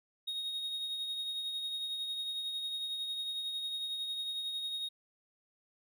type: tone with tremolo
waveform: triangle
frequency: 3739 Hz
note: A#7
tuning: 4 cents sharp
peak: -32 dBFS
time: 0.27-4.89 s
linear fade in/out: 10 ms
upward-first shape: triangle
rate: 11 Hz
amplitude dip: 40%
effects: none